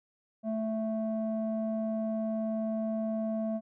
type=tone with low-pass filter; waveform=square; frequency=220.2 Hz; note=A3; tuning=2 cents sharp; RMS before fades=-32 dBFS; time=0.43-3.61 s; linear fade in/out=50 ms; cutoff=560 Hz; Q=9.9; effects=none